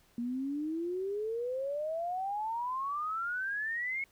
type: exponential sweep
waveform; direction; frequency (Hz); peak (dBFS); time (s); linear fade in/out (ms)
sine; up; 233.1 to 2200; -32; 0.18-4.04; 2
effects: pink hiss -66 dBFS RMS until 4.11 s